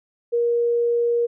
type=tone; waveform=sine; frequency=472.9 Hz; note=A#4; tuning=25 cents sharp; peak=-17 dBFS; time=0.32-1.27 s; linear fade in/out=20 ms; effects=none